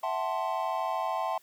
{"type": "chord", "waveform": "triangle", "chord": "F# half-diminished seventh", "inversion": "third", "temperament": "equal with one note detuned", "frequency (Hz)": [659.3, 752.1, 880, 1046.5], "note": ["E5", "F#5", "A5", "C6"], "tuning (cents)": [0, 28, 0, 0], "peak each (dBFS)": -32, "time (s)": [0.03, 1.38], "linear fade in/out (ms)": 5, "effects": ["white hiss -62 dBFS RMS until 1.42 s", "high-pass 100 Hz 12 dB/octave"]}